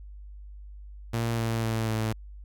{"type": "tone with pitch steps", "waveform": "sawtooth", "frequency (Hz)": [115.8, 114.01, 112.24, 110.51], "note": ["A#2", "A#2", "A2", "A2"], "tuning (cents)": [-11, -38, 35, 8], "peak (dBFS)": -22, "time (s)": [1.13, 2.13], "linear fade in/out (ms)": 10, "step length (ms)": 250, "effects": ["added 50 Hz sine -41 dBFS peak until 2.44 s"]}